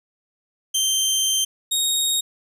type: tone pair in turn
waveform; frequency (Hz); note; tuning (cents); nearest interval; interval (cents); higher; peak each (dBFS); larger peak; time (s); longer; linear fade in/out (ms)
20% pulse; 3136 / 3746; G7 / A#7; 0 / +8; minor third; 308; second; -13; neither; 0.74-1.45 / 1.71-2.21; first; 10
effects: none